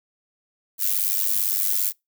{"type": "noise with amplitude modulation", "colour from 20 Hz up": "violet", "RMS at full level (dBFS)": -19, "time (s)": [0.78, 1.93], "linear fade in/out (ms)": 50, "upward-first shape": "sine", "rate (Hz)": 97.7, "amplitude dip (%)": 85, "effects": ["noise-tail reverb RT60 0.2 s tail -26 dB re dry"]}